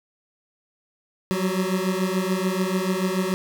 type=beating tone pair; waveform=25% pulse; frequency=183.4 / 190.3 Hz; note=F#3 / F#3; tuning=-15 / +49 cents; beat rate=6.9 Hz; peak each=-21 dBFS; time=1.31-3.34 s; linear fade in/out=0 ms; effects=none